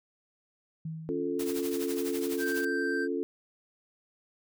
sine tone with exponential decay, 160 Hz, D#3, 49 cents sharp, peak -32 dBFS, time 0.85-1.82 s, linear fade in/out 5 ms, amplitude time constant 210 ms
sine chord, Db augmented, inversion none, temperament equal, 277.2 / 349.2 / 440 Hz, Db4 / F4 / A4, 0 / 0 / 0 cents, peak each -33 dBFS, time 1.09-3.23 s, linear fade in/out 0 ms
white noise with tremolo, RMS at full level -38 dBFS, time 1.39-2.65 s, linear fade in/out 5 ms, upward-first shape triangle, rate 12 Hz, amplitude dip 80%
triangle tone, 1567 Hz, G6, 1 cent flat, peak -30 dBFS, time 2.38-3.08 s, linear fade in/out 50 ms
effects none

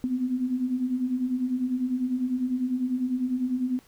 sine beating tone pair, 244.6 / 254.6 Hz, B3 / C4, -16 / -47 cents, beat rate 10 Hz, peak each -31 / -25 dBFS, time 0.04-3.79 s, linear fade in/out 0 ms, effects pink hiss -58 dBFS RMS until 3.87 s

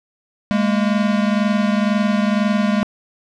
square tone pair together, 205 / 227 Hz, G#3 / A#3, -22 / -46 cents, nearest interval major second, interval 176 cents, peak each -17 / -21 dBFS, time 0.51-2.83 s, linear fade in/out 0 ms, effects low-pass 4000 Hz 12 dB/octave

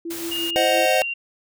sine tone with tremolo, 335.7 Hz, E4, 32 cents sharp, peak -26 dBFS, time 0.05-0.86 s, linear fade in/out 5 ms, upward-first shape sine, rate 5.8 Hz, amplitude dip 60%
white noise, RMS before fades -33 dBFS, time 0.1-0.51 s, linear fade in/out 10 ms
sine tone with pitch glide, 2842 to 2766 Hz, F7 to F7, +30 to -17 cents, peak -24 dBFS, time 0.31-1.14 s, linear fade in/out 10 ms, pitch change -47 cents, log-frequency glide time 0.64-0.8 s
square chord, C diminished, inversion none, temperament equal, 523.3 / 622.3 / 740 Hz, C5 / Eb5 / Gb5, 0 / 0 / 0 cents, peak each -22 dBFS, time 0.56-1.02 s, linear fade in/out 0 ms
effects none

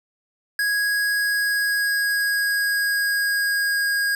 square tone with pitch glide, 1656 to 1634.1 Hz, G#6 to G#6, -5 to -28 cents, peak -20 dBFS, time 0.59-4.15 s, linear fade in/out 2 ms, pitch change -23 cents, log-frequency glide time 1.2-3.93 s, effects none

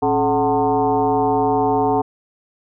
sine tone with frequency modulation, 587.3 Hz, D5, in tune, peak -14 dBFS, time 0.02-2.02 s, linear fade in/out 10 ms, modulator 157 Hz, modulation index 2.3, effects none

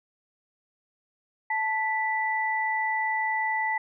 sine tone pair together, 877.4 / 1975.5 Hz, A5 / B6, -5 / 0 cents, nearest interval octave + major second, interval 1405 cents, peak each -27 dBFS, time 1.5-3.78 s, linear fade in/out 5 ms, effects none

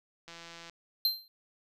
click train, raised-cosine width 0.2 ms, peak -30 dBFS, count 71, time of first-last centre 0.28-0.697 s, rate 168 Hz
square tone with exponential decay, 4138 Hz, C8, 20 cents flat, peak -22 dBFS, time 1.05-1.28 s, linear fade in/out 1 ms, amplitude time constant 49 ms
effects none

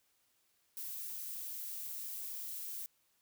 violet noise, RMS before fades -43 dBFS, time 0.77-2.86 s, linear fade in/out 0 ms, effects white hiss -75 dBFS RMS until 3.21 s

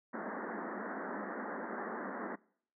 pink band-pass noise, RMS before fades -41 dBFS, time 0.13-2.36 s, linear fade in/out 10 ms, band 190 to 1900 Hz, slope 96 dB/octave, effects noise-tail reverb RT60 0.6 s tail -24 dB re dry

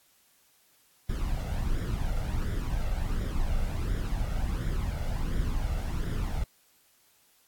brown noise with flanger, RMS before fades -29 dBFS, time 1.09-6.44 s, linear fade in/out 5 ms, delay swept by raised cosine 0.56 to 1.48 ms, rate 1.4 Hz, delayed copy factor +0.6, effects white hiss -64 dBFS RMS until 7.47 s + AAC 64 kbps

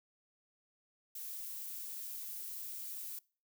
violet noise, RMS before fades -44 dBFS, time 1.15-3.19 s, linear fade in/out 5 ms, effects noise-tail reverb RT60 0.4 s tail -24 dB re dry

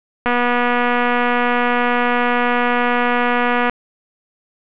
click train, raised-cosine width 0.5 ms, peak -3 dBFS, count 836, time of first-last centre 0.26-3.696 s, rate 243 Hz, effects resampled to 8000 Hz + 7-bit

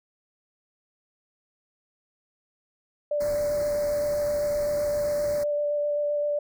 sine tone with vibrato, 587 Hz, D5, 1 cent flat, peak -23 dBFS, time 3.11-6.39 s, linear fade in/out 5 ms, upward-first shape square, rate 7.7 Hz, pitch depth 8 cents each way
pink band-stop noise, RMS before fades -39 dBFS, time 3.2-5.44 s, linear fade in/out 10 ms, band 2200 to 4200 Hz, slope 96 dB/octave
effects none

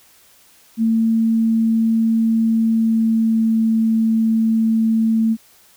sine tone with pitch glide, 225.3 to 223.6 Hz, A3 to A3, +41 to +28 cents, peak -13 dBFS, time 0.77-5.37 s, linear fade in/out 50 ms, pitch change -13 cents, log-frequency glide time 2.62-3.61 s, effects white hiss -51 dBFS RMS until 5.76 s

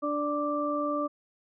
harmonic tone, 293.7 Hz, D4, in tune, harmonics 1 / 2 / 4, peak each -31 / -31 / -31 dBFS, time 0.02-1.08 s, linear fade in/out 20 ms, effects none

